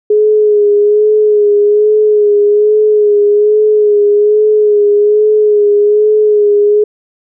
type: tone with vibrato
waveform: sine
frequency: 419.2 Hz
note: G#4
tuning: 16 cents sharp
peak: -5 dBFS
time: 0.1-6.84 s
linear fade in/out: 5 ms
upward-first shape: sine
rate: 1.2 Hz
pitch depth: 33 cents each way
effects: none